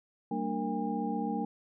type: tone cluster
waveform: sine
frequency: 193.5 / 228.7 / 296.5 / 463.4 / 806 Hz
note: G3 / A#3 / D4 / A#4 / G5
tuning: -22 / -33 / +17 / -10 / +48 cents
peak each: -37 / -34 / -37 / -40 / -36 dBFS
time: 0.31-1.45 s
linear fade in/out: 5 ms
effects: none